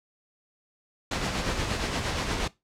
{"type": "noise with tremolo", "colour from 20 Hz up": "pink", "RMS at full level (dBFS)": -27, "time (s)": [1.11, 2.48], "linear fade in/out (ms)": 5, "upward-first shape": "sine", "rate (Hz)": 8.5, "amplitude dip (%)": 40, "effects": ["noise-tail reverb RT60 0.2 s tail -19 dB re dry", "low-pass 6000 Hz 12 dB/octave"]}